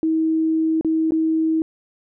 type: tone with dropouts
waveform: sine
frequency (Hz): 319.9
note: D#4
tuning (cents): +48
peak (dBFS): -16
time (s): 0.03-1.62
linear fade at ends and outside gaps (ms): 1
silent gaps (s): 0.811-0.847 / 1.108-1.12
effects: none